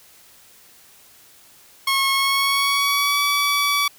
15% pulse tone with pitch glide, 1089 to 1144.5 Hz, C#6 to D6, -31 to -45 cents, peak -11 dBFS, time 1.87-3.88 s, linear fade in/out 5 ms, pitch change +86 cents, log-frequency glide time 2.12-3.2 s, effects white hiss -50 dBFS RMS until 3.98 s

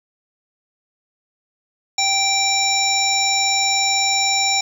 harmonic tone, 782 Hz, G5, 4 cents flat, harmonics 1 / 3 / 5 / 7 / 9, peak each -22 / -22 / -22 / -22 / -22 dBFS, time 1.98-4.61 s, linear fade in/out 5 ms, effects 7-bit

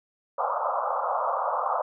white band-pass noise, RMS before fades -27 dBFS, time 0.38-1.82 s, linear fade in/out 5 ms, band 510 to 1300 Hz, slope 96 dB/octave, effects none

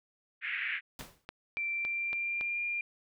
white band-pass noise, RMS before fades -35 dBFS, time 0.41-0.81 s, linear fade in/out 50 ms, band 1600 to 2500 Hz, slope 48 dB/octave
pink noise with exponential decay, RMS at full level -41 dBFS, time 0.99-1.25 s, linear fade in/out 1 ms, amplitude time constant 56 ms
click train, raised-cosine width 0.3 ms, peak -25 dBFS, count 6, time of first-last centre 1.01-2.411 s, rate 3.57 Hz
sine tone with pitch glide, 2349 to 2401 Hz, D7 to D7, 0 to +38 cents, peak -31 dBFS, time 1.57-2.81 s, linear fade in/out 2 ms, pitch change +38 cents, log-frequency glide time 1.7-2.63 s
effects none

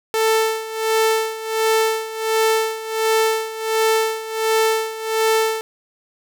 sawtooth tone with tremolo, 442.8 Hz, A4, 11 cents sharp, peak -10 dBFS, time 0.14-5.61 s, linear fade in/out 0 ms, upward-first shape sine, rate 1.4 Hz, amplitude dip 80%, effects none

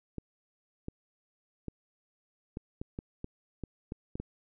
clicks, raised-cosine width 3 ms, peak -24 dBFS, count 11, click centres 0.183 / 0.884 / 1.683 / 2.571 / 2.815 / 2.989 / 3.244 / 3.637 / 3.921 / 4.155 / 4.2 s, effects none

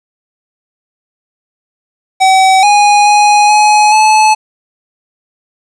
square tone with pitch steps, 762 / 825 / 831 / 843 / 863 Hz, G5 / G#5 / G#5 / G#5 / A5, -49 / -12 / +1 / +26 / -34 cents, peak -5 dBFS, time 2.2-4.35 s, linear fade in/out 20 ms, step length 430 ms, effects resampled to 22050 Hz + 7-bit

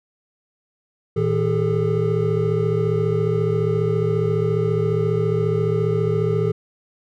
triangle tone cluster, 112.3 / 160.1 / 403.3 / 437.9 Hz, A2 / D#3 / G4 / A4, +36 / +50 / +49 / -8 cents, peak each -21 dBFS, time 1.16-6.52 s, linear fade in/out 10 ms, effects none

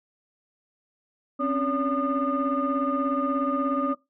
sine tone cluster, 264.7 / 281.4 / 569 / 1218 Hz, C4 / C#4 / C#5 / D#6, +20 / +26 / +45 / -37 cents, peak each -26 / -28 / -29 / -27 dBFS, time 1.39-3.95 s, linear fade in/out 20 ms, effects noise-tail reverb RT60 0.2 s tail -19 dB re dry + tanh soft clip ceiling -16 dBFS

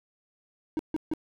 triangle tone bursts, 313.5 Hz, D#4, 13 cents sharp, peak -23 dBFS, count 3, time 0.77-1.136 s, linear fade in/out 0 ms, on 22 ms, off 150 ms, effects none

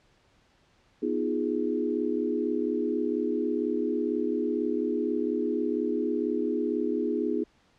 sine chord, F half-diminished seventh, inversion second, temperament equal, 246.9 / 311.1 / 349.2 / 415.3 Hz, Cb4 / Eb4 / F4 / Ab4, 0 / 0 / 0 / 0 cents, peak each -31 / -30 / -32 / -30 dBFS, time 1.02-7.44 s, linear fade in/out 10 ms, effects pink hiss -64 dBFS RMS until 7.78 s + low-pass 5000 Hz 12 dB/octave

